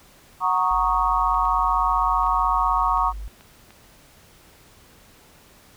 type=chord; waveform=sine; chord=D# minor seventh; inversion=first; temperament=equal; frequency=740 / 932.3 / 1108.7 / 1244.5 Hz; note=F#5 / A#5 / C#6 / D#6; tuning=0 / 0 / 0 / 0 cents; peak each=-26 / -23 / -21 / -26 dBFS; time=0.4-3.13 s; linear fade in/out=50 ms
type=tone; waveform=sine; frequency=51 Hz; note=G#1; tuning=31 cents flat; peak=-30 dBFS; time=0.71-3.28 s; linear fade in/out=0 ms
type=clicks; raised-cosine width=0.3 ms; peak=-31 dBFS; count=7; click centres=1.345 / 1.454 / 2.234 / 2.265 / 2.974 / 3.409 / 3.706 s
effects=pink hiss -52 dBFS RMS until 5.76 s